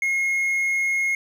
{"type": "tone", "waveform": "triangle", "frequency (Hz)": 2156, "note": "C#7", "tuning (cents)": -49, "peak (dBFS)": -18, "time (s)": [0.02, 1.15], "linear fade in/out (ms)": 2, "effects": []}